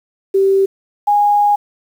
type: tone pair in turn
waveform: sine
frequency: 388.8 / 823.8 Hz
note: G4 / G#5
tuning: -14 / -14 cents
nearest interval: octave + minor second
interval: 1300 cents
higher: second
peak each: -9 dBFS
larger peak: neither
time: 0.34-0.66 / 1.07-1.56 s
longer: second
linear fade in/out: 10 ms
effects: 7-bit